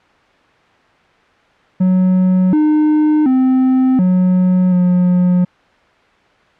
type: tone with pitch steps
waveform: triangle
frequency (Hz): 184.8 / 304.9 / 259.1 / 183.1 / 179.6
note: F#3 / D#4 / C4 / F#3 / F3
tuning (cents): -2 / -35 / -17 / -18 / +49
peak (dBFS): -7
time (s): 1.8-5.45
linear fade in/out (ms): 10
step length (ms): 730
effects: white hiss -50 dBFS RMS until 6.59 s + low-pass 2000 Hz 12 dB/octave